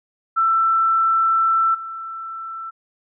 sine tone with level steps, 1334 Hz, E6, 20 cents sharp, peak -14 / -28 dBFS, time 0.36-2.71 s, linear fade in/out 20 ms, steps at 1.74 s, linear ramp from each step 10 ms, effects none

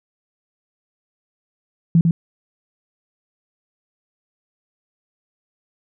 sine tone with echo, 166.7 Hz, E3, 20 cents sharp, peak -9 dBFS, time 1.95-2.01 s, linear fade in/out 2 ms, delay 100 ms, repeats 1, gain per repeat -3 dB, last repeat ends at 2.11 s, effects none

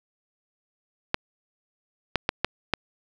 clicks, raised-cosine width 0.3 ms, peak -5 dBFS, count 5, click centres 1.144 / 2.157 / 2.291 / 2.446 / 2.737 s, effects none

